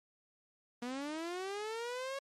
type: linear sweep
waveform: sawtooth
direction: up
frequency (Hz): 236.7 to 554.4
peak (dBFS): -34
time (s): 0.82-2.19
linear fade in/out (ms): 5
effects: low-pass 8000 Hz 12 dB/octave + MP3 64 kbps